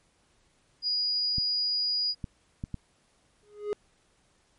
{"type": "tone", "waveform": "sine", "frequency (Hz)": 4897, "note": "D#8", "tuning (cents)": -28, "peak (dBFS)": -25, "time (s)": [0.82, 2.15], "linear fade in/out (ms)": 50}
{"type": "clicks", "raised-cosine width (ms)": 5, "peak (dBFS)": -21, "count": 4, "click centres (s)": [1.383, 2.242, 2.639, 2.743]}
{"type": "tone with exponential growth", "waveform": "triangle", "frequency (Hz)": 415.6, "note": "G#4", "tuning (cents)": 1, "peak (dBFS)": -22, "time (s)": [3.43, 3.73], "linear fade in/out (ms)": 0, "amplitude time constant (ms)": 64}
{"effects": ["pink hiss -67 dBFS RMS until 4.58 s", "MP3 48 kbps"]}